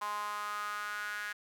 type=tone with high-pass filter sweep; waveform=sawtooth; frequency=207.7 Hz; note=G#3; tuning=in tune; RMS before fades=-38 dBFS; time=0.01-1.33 s; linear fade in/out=10 ms; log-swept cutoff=1000 to 1600 Hz; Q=6.2; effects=none